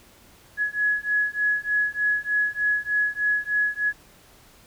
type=beating tone pair; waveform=sine; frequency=1684 / 1687.3 Hz; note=G#6 / G#6; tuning=+24 / +27 cents; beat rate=3.3 Hz; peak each=-24 dBFS; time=0.57-3.93 s; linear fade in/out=50 ms; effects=pink hiss -53 dBFS RMS until 4.66 s